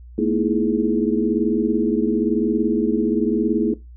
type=tone cluster; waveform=sine; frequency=219.5 / 240.5 / 316 / 333.7 / 419.4 Hz; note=A3 / B3 / D#4 / E4 / G#4; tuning=-4 / -46 / +27 / +21 / +17 cents; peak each=-23 dBFS; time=0.18-3.74 s; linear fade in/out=5 ms; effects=noise-tail reverb RT60 0.2 s tail -18 dB re dry + added 60 Hz sine -38 dBFS peak until 3.96 s